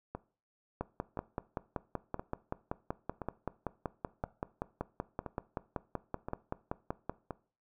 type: two click trains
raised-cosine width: 1 ms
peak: -20 / -24 dBFS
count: 34 / 8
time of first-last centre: 0.81-7.096 / 0.15-7.307 s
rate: 5.25 / 0.978 Hz
effects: noise-tail reverb RT60 0.4 s tail -19 dB re dry